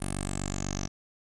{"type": "tone with low-pass filter sweep", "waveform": "10% pulse", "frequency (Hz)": 48.07, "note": "G1", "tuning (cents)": -33, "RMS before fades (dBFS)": -33, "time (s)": [0, 0.88], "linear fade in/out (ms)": 20, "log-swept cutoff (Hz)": [9700, 5900], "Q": 10, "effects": []}